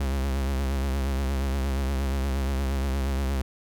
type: tone with vibrato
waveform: 45% pulse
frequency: 67.5 Hz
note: C#2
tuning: 45 cents flat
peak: -24 dBFS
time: 0-3.42 s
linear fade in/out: 5 ms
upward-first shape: triangle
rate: 8.5 Hz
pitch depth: 77 cents each way
effects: none